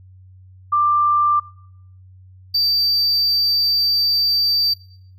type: tone pair in turn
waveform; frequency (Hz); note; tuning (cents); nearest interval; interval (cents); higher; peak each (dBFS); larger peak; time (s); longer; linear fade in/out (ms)
sine / triangle; 1184 / 4649; D6 / D8; +14 / -18; 2 octaves; 2368; second; -13; neither; 0.72-1.4 / 2.54-4.74; second; 10
effects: noise-tail reverb RT60 0.7 s tail -21 dB re dry + added 93 Hz sine -42 dBFS peak until 5.18 s